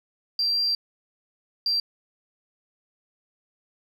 sine tone bursts at uneven times, 4724 Hz, D8, 9 cents sharp, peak -20 dBFS, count 2, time 0.39-0.75 / 1.66-1.8 s, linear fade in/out 2 ms, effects tanh soft clip ceiling -16 dBFS + 10-bit

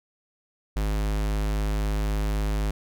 square tone, 51.91 Hz, G#1, in tune, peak -24 dBFS, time 0.76-2.71 s, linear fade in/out 5 ms, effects none

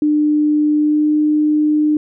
sine tone with pitch glide, 300 to 302.4 Hz, D4 to D#4, +37 to -49 cents, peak -11 dBFS, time 0.02-1.97 s, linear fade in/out 2 ms, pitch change +14 cents, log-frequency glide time 0.79-1.11 s, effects none

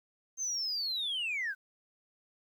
sine linear sweep, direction down, 6370 to 1480 Hz, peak -30 dBFS, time 0.37-1.55 s, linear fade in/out 50 ms, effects tanh soft clip ceiling -29 dBFS + 11-bit

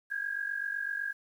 sine tone pair together, 1603 / 1650.9 Hz, G6 / G#6, +38 / -11 cents, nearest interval minor second, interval 51 cents, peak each -35 / -34 dBFS, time 0.1-1.13 s, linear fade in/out 20 ms, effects 10-bit

